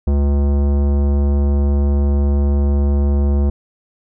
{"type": "tone with tanh clipping", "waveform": "sine", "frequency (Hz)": 70.9, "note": "C#2", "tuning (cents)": 40, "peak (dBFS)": -14, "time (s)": [0.07, 3.5], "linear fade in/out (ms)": 5, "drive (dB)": 17, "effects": []}